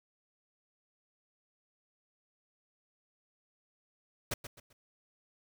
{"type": "noise with echo", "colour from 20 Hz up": "pink", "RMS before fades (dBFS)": -34, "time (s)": [4.31, 4.34], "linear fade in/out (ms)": 5, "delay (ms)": 130, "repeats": 3, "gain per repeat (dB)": -10, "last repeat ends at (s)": 4.73, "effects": []}